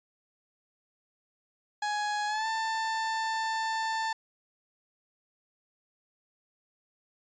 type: tone with pitch glide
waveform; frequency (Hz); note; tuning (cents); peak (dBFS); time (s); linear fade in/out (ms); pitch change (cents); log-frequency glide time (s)
30% pulse; 835 to 889.8; G#5 to A5; +9 to +19; -26; 1.82-4.13; 5; +110; 2.27-2.47
effects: resampled to 16000 Hz